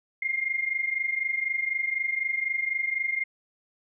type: tone pair together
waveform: sine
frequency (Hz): 2101 / 2125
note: C7 / C7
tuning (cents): +7 / +26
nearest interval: unison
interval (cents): 19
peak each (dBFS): -30 / -27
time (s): 0.22-3.24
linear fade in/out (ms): 5
effects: none